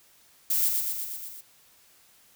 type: noise with echo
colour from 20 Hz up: violet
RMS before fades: -25 dBFS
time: 0.5-0.69 s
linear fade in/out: 5 ms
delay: 120 ms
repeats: 6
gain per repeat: -3 dB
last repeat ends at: 1.41 s
effects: white hiss -59 dBFS RMS until 2.35 s